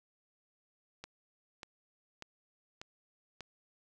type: click train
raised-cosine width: 0.2 ms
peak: -27 dBFS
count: 5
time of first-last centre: 1.04-3.407 s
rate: 1.69 Hz
effects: none